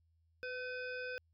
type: harmonic tone with a mistuned harmonic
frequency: 501 Hz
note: B4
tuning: 25 cents sharp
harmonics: 1 / 3 / 5 / 7 / 9 / 10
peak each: -43 / -43 / -48 / -60 / -63 / -56 dBFS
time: 0.43-1.18 s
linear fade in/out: 0 ms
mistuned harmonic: 3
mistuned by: +22 cents
effects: added 82 Hz sine -70 dBFS peak until 1.33 s